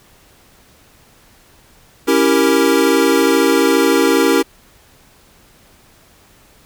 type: chord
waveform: square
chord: C# diminished seventh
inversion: none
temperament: equal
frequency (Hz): 277.2 / 329.6 / 392 / 466.2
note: C#4 / E4 / G4 / Bb4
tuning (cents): 0 / 0 / 0 / 0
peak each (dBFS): -17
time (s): 2.07-4.43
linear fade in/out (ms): 20
effects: pink hiss -49 dBFS RMS until 6.65 s